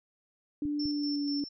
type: tone with pitch glide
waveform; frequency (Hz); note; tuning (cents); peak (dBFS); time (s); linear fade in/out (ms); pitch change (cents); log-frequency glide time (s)
sine; 293.7 to 285.2; D4 to C#4; 0 to +49; -29; 0.62-1.44; 2; -51; 0.86-1.32
type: clicks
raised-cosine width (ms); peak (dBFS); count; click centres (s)
5; -31; 2; 0.654 / 0.856
type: tone with tremolo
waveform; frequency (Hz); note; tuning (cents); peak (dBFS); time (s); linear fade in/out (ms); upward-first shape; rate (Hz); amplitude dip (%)
sine; 5380; E8; +34; -35; 0.79-1.49; 10; square; 4.1; 50
effects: none